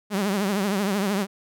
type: tone with vibrato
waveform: sawtooth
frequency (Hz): 199.2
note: G3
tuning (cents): +28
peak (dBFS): -18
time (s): 0.1-1.27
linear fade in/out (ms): 50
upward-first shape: triangle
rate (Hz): 13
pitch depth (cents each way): 130
effects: none